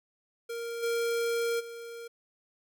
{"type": "tone with level steps", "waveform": "square", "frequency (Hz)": 466.2, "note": "A#4", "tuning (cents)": 0, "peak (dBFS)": [-35, -28, -41], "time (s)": [0.49, 2.08], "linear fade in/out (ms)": 10, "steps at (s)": [0.82, 1.59], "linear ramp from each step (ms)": 20, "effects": []}